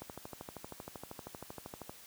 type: click train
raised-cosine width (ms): 1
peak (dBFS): -29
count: 25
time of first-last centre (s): 0.02-1.895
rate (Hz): 12.8
effects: white hiss -55 dBFS RMS until 2.06 s + high-pass 60 Hz 12 dB/octave